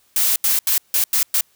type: noise bursts at uneven times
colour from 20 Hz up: blue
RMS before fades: -17 dBFS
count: 6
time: 0.16-0.36 / 0.44-0.59 / 0.67-0.78 / 0.94-1.04 / 1.13-1.23 / 1.34-1.41 s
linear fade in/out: 2 ms
effects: white hiss -59 dBFS RMS until 1.55 s